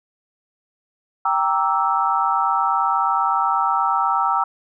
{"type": "chord", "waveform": "sine", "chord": "E half-diminished seventh", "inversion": "first", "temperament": "equal with one note detuned", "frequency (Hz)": [784, 932.3, 1159.2, 1318.5], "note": ["G5", "Bb5", "D6", "E6"], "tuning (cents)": [0, 0, -23, 0], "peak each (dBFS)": [-22, -22, -25, -20], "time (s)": [1.25, 4.44], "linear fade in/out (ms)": 5, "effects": []}